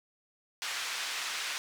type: band-pass noise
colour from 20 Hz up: pink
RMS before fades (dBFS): -36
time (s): 0.62-1.58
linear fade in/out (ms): 0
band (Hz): 1500 to 6400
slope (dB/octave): 12
effects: none